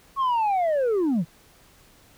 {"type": "linear sweep", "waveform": "sine", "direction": "down", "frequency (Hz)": [1110, 145.1], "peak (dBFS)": -17, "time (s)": [0.16, 1.25], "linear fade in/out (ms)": 50, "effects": ["tanh soft clip ceiling -19 dBFS", "pink hiss -55 dBFS RMS until 2.17 s"]}